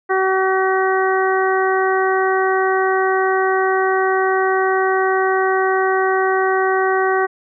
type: harmonic tone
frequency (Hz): 379.6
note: F#4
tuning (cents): +44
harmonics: 1 / 2 / 3 / 4 / 5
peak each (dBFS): -17 / -20 / -22 / -23 / -24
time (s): 0.09-7.27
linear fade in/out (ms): 20
effects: none